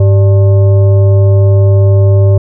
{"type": "tone with frequency modulation", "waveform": "sine", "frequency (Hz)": 100.7, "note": "G2", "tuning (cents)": 47, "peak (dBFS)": -3, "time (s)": [0, 2.38], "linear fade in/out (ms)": 5, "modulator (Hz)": 487, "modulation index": 0.44, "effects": []}